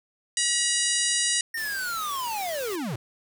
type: harmonic tone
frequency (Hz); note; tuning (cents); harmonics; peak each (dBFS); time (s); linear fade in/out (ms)
962; B5; -46; 2 / 3 / 4 / 5 / 6 / 7 / 8 / 9 / 10; -31 / -31 / -31 / -31 / -31 / -31 / -31 / -31 / -31; 0.37-1.41; 2
type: linear sweep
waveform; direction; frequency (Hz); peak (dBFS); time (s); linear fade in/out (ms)
square; down; 1855 to 100.7; -29; 1.54-2.96; 5
type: noise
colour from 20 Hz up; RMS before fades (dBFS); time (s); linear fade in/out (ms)
white; -39; 1.57-2.76; 5
effects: none